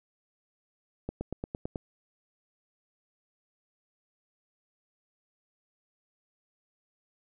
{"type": "accelerating click train", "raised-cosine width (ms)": 2, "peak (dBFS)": -20, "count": 7, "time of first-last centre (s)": [1.09, 1.758], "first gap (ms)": 120, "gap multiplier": 0.97, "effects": []}